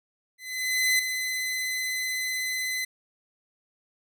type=tone with ADSR envelope; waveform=sawtooth; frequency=2027 Hz; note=B6; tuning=45 cents sharp; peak=-16 dBFS; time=0.38-2.85 s; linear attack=610 ms; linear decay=5 ms; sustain=-8 dB; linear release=8 ms; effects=none